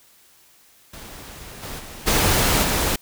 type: noise with level steps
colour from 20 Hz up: pink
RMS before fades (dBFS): -39 / -33 / -38 / -18 / -21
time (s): 0.93-2.96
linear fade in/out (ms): 5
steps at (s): 1.62 / 1.78 / 2.06 / 2.62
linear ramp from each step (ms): 20
effects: white hiss -54 dBFS RMS until 3.01 s